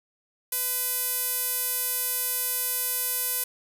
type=tone with band-pass filter; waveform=sawtooth; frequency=500 Hz; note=B4; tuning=21 cents sharp; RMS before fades=-28 dBFS; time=0.52-3.44 s; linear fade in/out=5 ms; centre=12000 Hz; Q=3; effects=9-bit